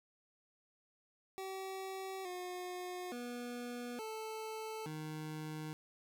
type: tone with pitch steps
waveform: 25% pulse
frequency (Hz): 382.4 / 360.9 / 242.7 / 438.8 / 154.9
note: G4 / F#4 / B3 / A4 / D#3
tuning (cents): -43 / -43 / -30 / -5 / -7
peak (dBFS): -38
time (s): 1.38-5.73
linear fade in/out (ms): 0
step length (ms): 870
effects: none